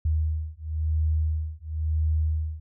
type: beating tone pair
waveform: sine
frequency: 77.78 / 78.75 Hz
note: D#2 / D#2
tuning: 0 / +21 cents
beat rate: 0.97 Hz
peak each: -26 dBFS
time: 0.05-2.6 s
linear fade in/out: 5 ms
effects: none